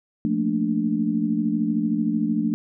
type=chord; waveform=sine; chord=Bb major seventh; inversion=second; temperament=equal; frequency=174.61 / 220 / 233.1 / 293.7 Hz; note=F3 / A3 / Bb3 / D4; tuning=0 / 0 / 0 / 0 cents; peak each=-28 / -23 / -28 / -25 dBFS; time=0.25-2.54 s; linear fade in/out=0 ms; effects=none